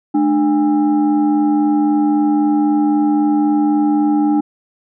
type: tone with frequency modulation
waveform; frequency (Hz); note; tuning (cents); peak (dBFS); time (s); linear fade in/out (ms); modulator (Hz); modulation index
sine; 298.9; D4; +31; -11; 0.14-4.41; 10; 514; 0.62
effects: none